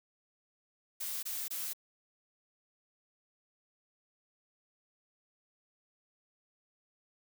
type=noise bursts; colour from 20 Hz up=blue; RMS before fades=-38 dBFS; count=3; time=1-1.734 s; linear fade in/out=10 ms; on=230 ms; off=22 ms; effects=none